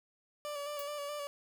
30% pulse tone with vibrato, 581 Hz, D5, 19 cents flat, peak -35 dBFS, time 0.45-1.27 s, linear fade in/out 0 ms, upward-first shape square, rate 4.7 Hz, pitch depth 28 cents each way
violet noise with exponential decay, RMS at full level -38 dBFS, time 0.79-0.87 s, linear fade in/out 2 ms, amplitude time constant 16 ms
effects none

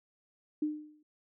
sine tone with exponential decay, 302.8 Hz, D#4, 47 cents flat, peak -26 dBFS, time 0.62-1.03 s, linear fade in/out 5 ms, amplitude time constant 89 ms, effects none

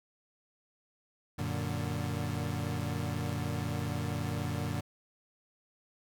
30% pulse chord, Gb augmented, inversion none, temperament equal, 92.5 / 116.54 / 146.83 Hz, Gb2 / Bb2 / D3, 0 / 0 / 0 cents, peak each -34 dBFS, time 1.38-4.81 s, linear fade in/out 10 ms, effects none

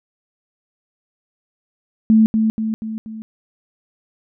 sine tone with echo, 220 Hz, A3, in tune, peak -8 dBFS, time 2.1-2.26 s, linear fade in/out 0 ms, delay 240 ms, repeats 4, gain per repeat -5 dB, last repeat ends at 3.22 s, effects none

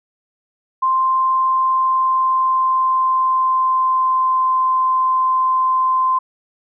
sine tone with pitch glide, 1046.5 to 1037.5 Hz, C6 to C6, 0 to -15 cents, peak -13 dBFS, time 0.82-6.19 s, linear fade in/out 10 ms, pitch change -15 cents, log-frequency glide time 1.48-4.54 s, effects none

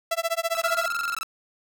sawtooth tone with tremolo, 666 Hz, E5, 18 cents sharp, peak -17 dBFS, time 0.11-0.86 s, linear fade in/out 5 ms, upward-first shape sine, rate 15 Hz, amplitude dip 100%
sawtooth tone bursts, 1315 Hz, E6, 5 cents flat, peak -24 dBFS, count 16, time 0.55-1.231 s, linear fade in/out 0 ms, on 21 ms, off 23 ms
triangle tone, 1396.9 Hz, F6, in tune, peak -25 dBFS, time 0.64-1.15 s, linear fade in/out 2 ms
effects none

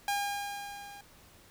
sawtooth tone with level ramp, 809 Hz, G#5, 46 cents flat, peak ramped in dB -24 to -43 dBFS, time 0.08-1.01 s, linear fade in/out 2 ms, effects pink hiss -58 dBFS RMS until 1.5 s

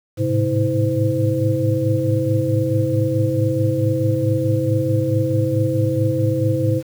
sine tone cluster, 106.5 / 111.1 / 133.5 / 322.8 / 513 Hz, G#2 / A2 / C3 / E4 / C5, +44 / +17 / +35 / -36 / -34 cents, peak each -22 dBFS, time 0.17-6.83 s, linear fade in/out 50 ms, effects 7-bit

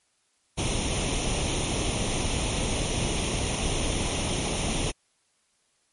pink noise with comb filter, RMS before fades -27 dBFS, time 0.57-4.92 s, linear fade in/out 20 ms, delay 0.32 ms, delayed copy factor +0.7, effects white hiss -69 dBFS RMS until 5.92 s + MP3 48 kbps

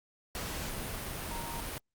sine tone in noise, 931 Hz, A#5, 2 cents flat, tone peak -41 dBFS, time 1.31-1.6 s, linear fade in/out 0 ms, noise pink, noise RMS -38 dBFS, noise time 0.35-1.78 s, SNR -6 dB, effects Opus 48 kbps

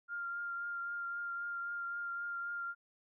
sine tone with vibrato, 1396.9 Hz, F6, in tune, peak -37 dBFS, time 0.08-2.75 s, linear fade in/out 50 ms, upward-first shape triangle, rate 3.8 Hz, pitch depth 19 cents each way, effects none

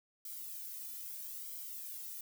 violet noise with flanger, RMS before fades -45 dBFS, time 0.25-2.21 s, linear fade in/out 2 ms, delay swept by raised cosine 1.1 to 1.85 ms, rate 0.77 Hz, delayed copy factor -0.8, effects none

